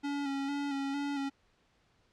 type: tone with vibrato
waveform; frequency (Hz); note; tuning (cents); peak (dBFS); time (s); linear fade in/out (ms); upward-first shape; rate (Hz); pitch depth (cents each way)
square; 280; C#4; +18; -33; 0.03-1.3; 20; square; 2.2; 28
effects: pink hiss -70 dBFS RMS until 2.12 s + low-pass 5000 Hz 12 dB/octave